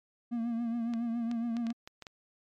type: tone with vibrato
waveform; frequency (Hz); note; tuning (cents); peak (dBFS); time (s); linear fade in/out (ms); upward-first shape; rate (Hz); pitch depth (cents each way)
triangle; 233.1; A#3; 0; -28; 0.31-1.73; 20; triangle; 7.2; 58
type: clicks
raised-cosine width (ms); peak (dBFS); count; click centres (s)
0.2; -27; 8; 0.937 / 1.314 / 1.568 / 1.668 / 1.704 / 1.875 / 2.023 / 2.068
effects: MP3 96 kbps